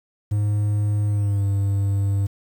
triangle tone with pitch glide, 103.83 to 99.43 Hz, G#2 to G2, 0 to +25 cents, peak -16 dBFS, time 0.31-2.27 s, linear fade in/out 10 ms, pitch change -75 cents, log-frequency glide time 1.07-1.44 s, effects 8-bit

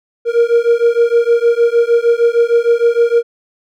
triangle beating tone pair, 466.2 / 472.7 Hz, A#4 / A#4, 0 / +24 cents, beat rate 6.5 Hz, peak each -10 dBFS, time 0.25-3.23 s, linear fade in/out 50 ms, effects none

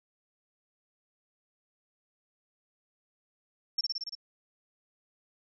sine tone with echo, 5430 Hz, F8, 50 cents flat, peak -25 dBFS, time 3.78-3.81 s, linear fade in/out 5 ms, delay 57 ms, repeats 6, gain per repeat -2 dB, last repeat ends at 4.152 s, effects none

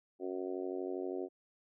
harmonic tone, 92.5 Hz, F#2, in tune, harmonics 3 / 4 / 5 / 6 / 7 / 8, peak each -43 / -38 / -45 / -48 / -48 / -52 dBFS, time 0.19-1.29 s, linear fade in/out 50 ms, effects none

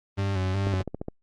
40% pulse tone with vibrato, 96 Hz, G2, 36 cents flat, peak -23 dBFS, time 0.17-0.83 s, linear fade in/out 20 ms, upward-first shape square, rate 2.7 Hz, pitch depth 45 cents each way
click train, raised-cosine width 2 ms, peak -18 dBFS, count 7, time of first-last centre 0.67-1.084 s, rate 14.5 Hz
effects low-pass 5000 Hz 12 dB/octave + Opus 32 kbps

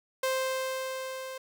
sawtooth tone with level ramp, 523.3 Hz, C5, in tune, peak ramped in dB -22 to -34 dBFS, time 0.23-1.38 s, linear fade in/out 5 ms, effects none

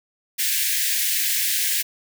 white high-pass noise, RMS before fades -22 dBFS, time 0.38-1.83 s, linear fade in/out 20 ms, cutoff 1600 Hz, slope 96 dB/octave, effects none

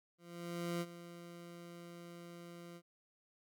20% pulse tone with ADSR envelope, 172.1 Hz, F3, 25 cents flat, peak -31 dBFS, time 0.18-2.82 s, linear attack 630 ms, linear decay 44 ms, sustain -14 dB, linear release 60 ms, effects none

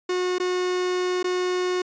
45% pulse tone with dropouts, 363.3 Hz, F#4, 32 cents flat, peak -22 dBFS, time 0.09-1.82 s, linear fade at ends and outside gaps 5 ms, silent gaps 0.384-0.399 / 1.229-1.242 s, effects resampled to 16000 Hz

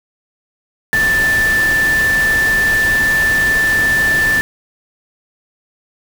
sine tone in noise, 1765 Hz, A6, 5 cents sharp, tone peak -11 dBFS, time 0.93-4.41 s, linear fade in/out 0 ms, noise pink, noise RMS -23 dBFS, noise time 0.93-4.41 s, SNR +9 dB, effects none

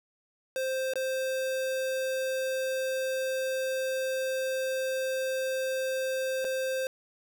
square tone with dropouts, 524 Hz, C5, 2 cents sharp, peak -29 dBFS, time 0.56-6.87 s, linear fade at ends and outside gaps 1 ms, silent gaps 0.936-0.956 / 6.445-6.449 s, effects 11-bit

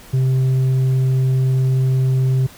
sine tone with tanh clipping, 130.81 Hz, C3, in tune, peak -14 dBFS, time 0.13-2.47 s, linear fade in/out 10 ms, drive 4 dB, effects pink hiss -42 dBFS RMS until 2.57 s

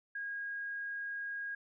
sine tone, 1635 Hz, G#6, 28 cents flat, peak -37 dBFS, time 0.15-1.55 s, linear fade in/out 5 ms, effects none

